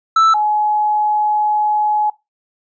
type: tone pair in turn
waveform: triangle / sine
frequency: 1321 / 845 Hz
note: E6 / G#5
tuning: +3 / +30 cents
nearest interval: minor sixth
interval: 773 cents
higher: first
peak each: -6 / -13 dBFS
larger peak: first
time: 0.16-0.34 / 0.34-2.1 s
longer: second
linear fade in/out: 5 ms
effects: noise-tail reverb RT60 0.2 s tail -19 dB re dry + resampled to 16000 Hz